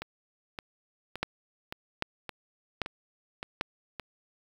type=two click trains; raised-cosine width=0.3 ms; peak=-12 / -20 dBFS; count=4 / 8; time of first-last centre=1.23-3.611 / 0.02-3.997 s; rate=1.26 / 1.76 Hz; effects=7-bit

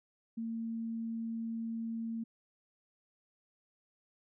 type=tone; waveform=sine; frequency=227.5 Hz; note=A#3; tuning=42 cents flat; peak=-35 dBFS; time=0.37-2.24 s; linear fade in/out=10 ms; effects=none

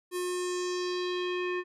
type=tone with low-pass filter sweep; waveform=square; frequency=359.7 Hz; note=F#4; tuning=49 cents flat; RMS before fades=-32 dBFS; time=0.11-1.64 s; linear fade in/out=50 ms; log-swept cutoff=12000 to 2100 Hz; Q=2.7; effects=none

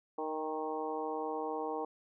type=harmonic tone with a mistuned harmonic; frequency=155.5 Hz; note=D#3; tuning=1 cent flat; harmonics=2 / 3 / 4 / 5 / 6 / 7; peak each=-42 / -38 / -45 / -40 / -43 / -45 dBFS; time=0.18-1.85 s; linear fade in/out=5 ms; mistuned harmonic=5; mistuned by=+25 cents; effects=none

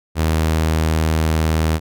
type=tone; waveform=sawtooth; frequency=79.4 Hz; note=D#2; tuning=36 cents sharp; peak=-11 dBFS; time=0.15-1.8 s; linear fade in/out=50 ms; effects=none

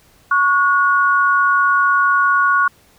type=tone pair together; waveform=sine; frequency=1112.6 / 1448 Hz; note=C#6 / F#6; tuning=+6 / -38 cents; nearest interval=perfect fourth; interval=456 cents; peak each=-14 / -14 dBFS; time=0.31-2.68 s; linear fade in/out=5 ms; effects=pink hiss -52 dBFS RMS until 2.98 s

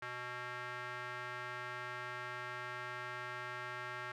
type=tone with band-pass filter; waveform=square; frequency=123.47 Hz; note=B2; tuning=in tune; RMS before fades=-44 dBFS; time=0.02-4.12 s; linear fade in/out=5 ms; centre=1600 Hz; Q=2.1; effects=none

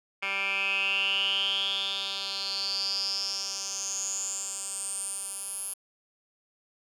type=tone with band-pass filter sweep; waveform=10% pulse; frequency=196 Hz; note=G3; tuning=in tune; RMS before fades=-31 dBFS; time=0.22-5.74 s; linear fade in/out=10 ms; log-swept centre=2200 to 11000 Hz; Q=9.5; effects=none

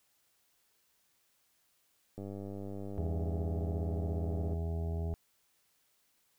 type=click train; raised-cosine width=2 ms; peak=-30 dBFS; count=235; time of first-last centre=2.18-4.534 s; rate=99.4 Hz
type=harmonic tone; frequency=82.41 Hz; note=E2; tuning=in tune; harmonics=1 / 2 / 3 / 4 / 5 / 7 / 8 / 9 / 10; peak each=-33 / -41 / -51 / -53 / -45 / -57 / -49 / -57 / -58 dBFS; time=2.98-5.14 s; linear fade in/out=0 ms
effects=white hiss -73 dBFS RMS until 6.38 s

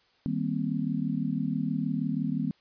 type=chord; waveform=sine; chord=C minor seventh; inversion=first; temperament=just; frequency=156.98 / 196.22 / 235.5 / 261.6 Hz; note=Eb3 / G3 / Bb3 / C4; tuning=+16 / +2 / +18 / 0 cents; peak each=-32 dBFS; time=0.26-2.51 s; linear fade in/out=0 ms; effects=white hiss -65 dBFS RMS until 2.6 s + resampled to 11025 Hz

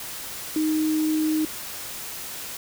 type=tone in noise; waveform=sine; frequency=311.1 Hz; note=D#4; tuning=in tune; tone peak=-20 dBFS; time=0.56-1.45 s; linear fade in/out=2 ms; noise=white; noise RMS=-35 dBFS; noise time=0-2.57 s; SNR=+12 dB; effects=none

